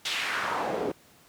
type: noise with band-pass filter sweep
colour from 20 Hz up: pink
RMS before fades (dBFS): -30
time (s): 0.05-0.92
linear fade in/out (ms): 5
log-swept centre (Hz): 3700 to 350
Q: 1.9
effects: pink hiss -57 dBFS RMS until 1.28 s + high-pass 100 Hz 12 dB/octave